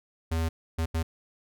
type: tone bursts at uneven times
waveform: square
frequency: 81.6 Hz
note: E2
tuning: 17 cents flat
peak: -26 dBFS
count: 3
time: 0.31-0.49 / 0.78-0.86 / 0.94-1.03 s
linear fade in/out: 10 ms
effects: none